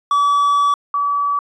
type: tone pair in turn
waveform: triangle / sine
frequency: 1146 / 1146 Hz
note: D6 / D6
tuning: -43 / -43 cents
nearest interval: unison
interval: 0 cents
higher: neither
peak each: -10 / -15 dBFS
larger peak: first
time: 0.11-0.74 / 0.94-1.39 s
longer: first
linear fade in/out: 2 ms
effects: resampled to 22050 Hz